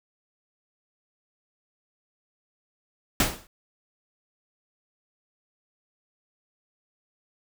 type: noise with exponential decay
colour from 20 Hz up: pink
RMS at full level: -18 dBFS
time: 3.2-3.47 s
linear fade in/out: 2 ms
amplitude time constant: 57 ms
effects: none